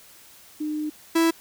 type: tone pair in turn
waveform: sine / 45% pulse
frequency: 303.7 / 329.5 Hz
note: D#4 / E4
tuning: -42 / -1 cents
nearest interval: minor second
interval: 141 cents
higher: second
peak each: -25 / -17 dBFS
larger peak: second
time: 0.6-0.9 / 1.15-1.31 s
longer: first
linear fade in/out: 10 ms
effects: white hiss -50 dBFS RMS until 1.4 s